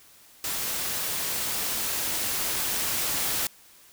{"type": "noise with level ramp", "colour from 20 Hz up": "white", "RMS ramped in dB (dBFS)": [-30, -27], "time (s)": [0.44, 3.47], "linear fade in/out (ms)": 2, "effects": ["white hiss -54 dBFS RMS until 3.92 s"]}